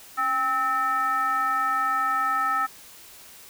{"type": "tone with frequency modulation", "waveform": "sine", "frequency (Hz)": 1300, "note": "E6", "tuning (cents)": -24, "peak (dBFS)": -21, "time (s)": [0.17, 2.67], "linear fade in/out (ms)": 20, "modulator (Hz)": 510, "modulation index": 0.75, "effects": ["white hiss -47 dBFS RMS until 3.49 s"]}